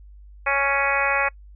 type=harmonic tone; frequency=277.9 Hz; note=C#4; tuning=4 cents sharp; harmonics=2 / 3 / 4 / 5 / 6 / 7 / 8 / 9; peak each=-27 / -27 / -27 / -27 / -27 / -27 / -27 / -27 dBFS; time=0.46-1.29 s; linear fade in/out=10 ms; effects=noise-tail reverb RT60 0.1 s tail -26 dB re dry + added 50 Hz sine -42 dBFS peak until 1.55 s